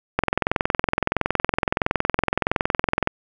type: click train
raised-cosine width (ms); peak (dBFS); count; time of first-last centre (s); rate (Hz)
0.5; -3; 63; 0.19-3.074; 21.5
effects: none